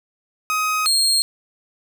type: tone pair in turn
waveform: 30% pulse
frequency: 1260 / 4238 Hz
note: D#6 / C8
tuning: +21 / +21 cents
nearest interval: octave + major sixth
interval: 2100 cents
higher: second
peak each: -16 / -12 dBFS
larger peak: second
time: 0.5-0.86 / 0.86-1.22 s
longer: neither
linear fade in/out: 0 ms
effects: none